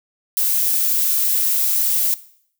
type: noise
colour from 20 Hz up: violet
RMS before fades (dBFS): -18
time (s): 0.37-2.14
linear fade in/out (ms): 0
effects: noise-tail reverb RT60 0.6 s tail -17 dB re dry